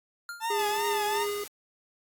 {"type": "tone with exponential decay", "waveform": "square", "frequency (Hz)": 1400, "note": "F6", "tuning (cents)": 4, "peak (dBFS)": -34, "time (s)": [0.29, 0.61], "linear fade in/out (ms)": 1, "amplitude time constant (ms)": 68}
{"type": "tone with vibrato", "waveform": "40% pulse", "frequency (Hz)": 880, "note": "A5", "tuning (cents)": 0, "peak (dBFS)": -27, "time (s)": [0.4, 1.27], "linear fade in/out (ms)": 50, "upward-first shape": "triangle", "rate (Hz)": 2.7, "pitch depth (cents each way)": 100}
{"type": "tone with tremolo", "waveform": "square", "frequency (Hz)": 410, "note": "G#4", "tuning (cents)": -22, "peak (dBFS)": -29, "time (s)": [0.5, 1.44], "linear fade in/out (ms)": 5, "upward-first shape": "sine", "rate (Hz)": 3, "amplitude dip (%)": 35}
{"type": "noise", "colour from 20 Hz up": "white", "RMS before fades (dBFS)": -43, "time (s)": [0.59, 1.48], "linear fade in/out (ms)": 5}
{"effects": ["AAC 64 kbps"]}